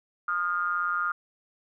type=ring-modulated tone; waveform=triangle; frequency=88.6 Hz; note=F2; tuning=25 cents sharp; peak=-20 dBFS; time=0.28-1.12 s; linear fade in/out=5 ms; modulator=1320 Hz; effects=none